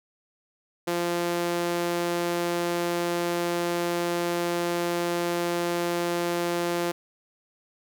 sawtooth tone with high-pass filter, 173 Hz, F3, 16 cents flat, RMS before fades -27 dBFS, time 0.87-6.92 s, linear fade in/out 10 ms, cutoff 350 Hz, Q 1.4, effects none

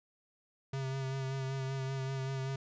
square tone with vibrato, 133.9 Hz, C3, 40 cents sharp, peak -35 dBFS, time 0.73-2.56 s, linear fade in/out 5 ms, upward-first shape sine, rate 5.2 Hz, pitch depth 24 cents each way, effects resampled to 16000 Hz

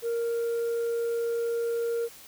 sine tone, 466.2 Hz, A#4, in tune, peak -23 dBFS, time 0.02-2.09 s, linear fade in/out 50 ms, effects tanh soft clip ceiling -25 dBFS + white hiss -49 dBFS RMS until 2.27 s

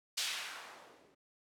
violet noise with low-pass filter sweep, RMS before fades -43 dBFS, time 0.17-1.15 s, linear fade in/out 10 ms, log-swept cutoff 4200 to 270 Hz, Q 1.1, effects none

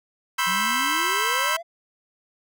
25% pulse chord, C major seventh, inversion third, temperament equal with one note detuned, 987.8 / 1064.8 / 1318.5 / 1568 Hz, B5 / C6 / E6 / G6, 0 / +30 / 0 / 0 cents, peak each -23 dBFS, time 0.38-1.57 s, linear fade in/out 10 ms
triangle exponential sweep, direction up, 174.61 to 698 Hz, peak -31 dBFS, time 0.46-1.63 s, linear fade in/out 20 ms
effects none

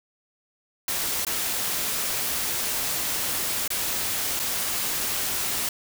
white noise with dropouts, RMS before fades -27 dBFS, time 0.88-5.69 s, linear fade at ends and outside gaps 2 ms, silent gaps 1.25-1.267 / 3.678-3.703 / 4.394-4.398 s, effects none

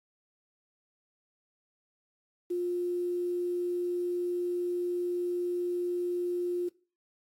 sine tone with quantisation, 353.5 Hz, F4, 21 cents sharp, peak -28 dBFS, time 2.5-6.69 s, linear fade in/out 10 ms, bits 9, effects noise-tail reverb RT60 0.4 s tail -22 dB re dry + AAC 64 kbps

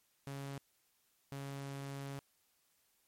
sawtooth tone bursts at uneven times, 138.59 Hz, C#3, in tune, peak -38 dBFS, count 2, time 0.27-0.58 / 1.32-2.19 s, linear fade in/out 0 ms, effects white hiss -75 dBFS RMS until 3.07 s + MP3 64 kbps

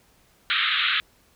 white band-pass noise, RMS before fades -23 dBFS, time 0.5-1 s, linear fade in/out 0 ms, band 1200 to 3900 Hz, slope 96 dB/octave, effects pink hiss -60 dBFS RMS until 1.35 s

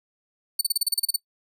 20% pulse tone bursts, 4500 Hz, C#8, 25 cents sharp, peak -13 dBFS, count 11, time 0.59-1.162 s, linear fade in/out 5 ms, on 22 ms, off 33 ms, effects noise-tail reverb RT60 0.1 s tail -25 dB re dry

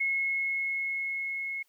sine tone with level ramp, 2175 Hz, C#7, 33 cents flat, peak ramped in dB -25 to -32 dBFS, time 0-1.63 s, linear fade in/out 10 ms, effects white hiss -70 dBFS RMS until 1.68 s + high-pass 400 Hz 12 dB/octave

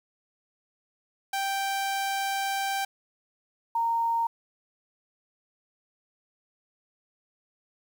sawtooth / sine tone pair in turn, 784 / 923.7 Hz, G5 / A#5, 0 / -16 cents, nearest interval minor third, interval 284 cents, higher second, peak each -23 dBFS, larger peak neither, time 1.33-2.85 / 3.75-4.27 s, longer first, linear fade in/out 5 ms, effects 9-bit

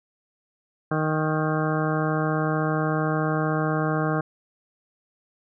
harmonic tone with a mistuned harmonic, 155.56 Hz, D#3, in tune, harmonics 1 / 2 / 3 / 4 / 5 / 7 / 8 / 9 / 10, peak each -25 / -28 / -30 / -31 / -32 / -33 / -34 / -35 / -35 dBFS, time 0.91-4.21 s, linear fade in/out 5 ms, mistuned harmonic 10, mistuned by +26 cents, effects none

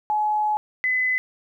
sine tone pair in turn, 848 / 2017 Hz, G#5 / B6, +36 / +36 cents, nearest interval octave + minor third, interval 1500 cents, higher second, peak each -19 dBFS, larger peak neither, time 0.1-0.57 / 0.84-1.18 s, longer first, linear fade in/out 0 ms, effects 10-bit

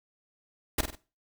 pink noise with echo, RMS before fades -25 dBFS, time 0.78-0.81 s, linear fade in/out 5 ms, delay 48 ms, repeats 3, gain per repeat -7 dB, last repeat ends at 0.954 s, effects noise-tail reverb RT60 0.3 s tail -17 dB re dry

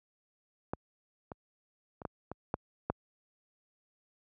clicks, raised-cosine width 1 ms, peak -19 / -27 / -30 / -21 / -25 / -16 / -15 dBFS, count 7, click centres 0.735 / 1.318 / 2.018 / 2.052 / 2.316 / 2.541 / 2.9 s, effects high-pass 60 Hz 12 dB/octave

